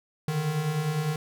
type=beating tone pair; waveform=square; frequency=144.2 / 154.1 Hz; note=D3 / D#3; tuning=-31 / -16 cents; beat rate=9.9 Hz; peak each=-34 / -27 dBFS; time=0.28-1.16 s; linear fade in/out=2 ms; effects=none